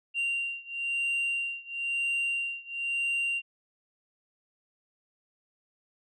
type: beating tone pair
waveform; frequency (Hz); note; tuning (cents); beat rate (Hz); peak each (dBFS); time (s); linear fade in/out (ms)
sine; 2769 / 2770; F7 / F7; -15 / -15; 1; -29 / -30; 0.14-3.42; 50
effects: tanh soft clip ceiling -25 dBFS